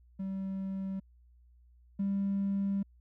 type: tone pair in turn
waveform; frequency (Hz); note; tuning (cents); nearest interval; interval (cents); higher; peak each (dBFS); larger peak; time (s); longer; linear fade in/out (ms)
triangle; 192.5 / 197.57; G3 / G3; -31 / +14; unison; 45; second; -31 / -25; second; 0.19-1 / 1.99-2.83; second; 10
effects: tanh soft clip ceiling -25 dBFS + added 60 Hz sine -58 dBFS peak until 3 s